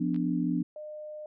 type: chord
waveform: sine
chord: B diminished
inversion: second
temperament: equal with one note detuned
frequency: 174.61 / 249.1 / 293.7 Hz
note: F3 / B3 / D4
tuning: 0 / +15 / 0 cents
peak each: -30 dBFS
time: 0-0.63 s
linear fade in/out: 10 ms
type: clicks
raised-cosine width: 0.3 ms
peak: -35 dBFS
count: 2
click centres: 0.145 / 0.162 s
type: tone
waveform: sine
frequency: 607 Hz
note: D#5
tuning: 43 cents flat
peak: -38 dBFS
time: 0.76-1.26 s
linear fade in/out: 2 ms
effects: none